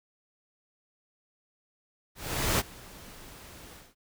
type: noise with ADSR envelope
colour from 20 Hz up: pink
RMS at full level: -25 dBFS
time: 2.15-3.95 s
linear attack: 440 ms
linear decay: 32 ms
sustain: -23 dB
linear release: 210 ms
effects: none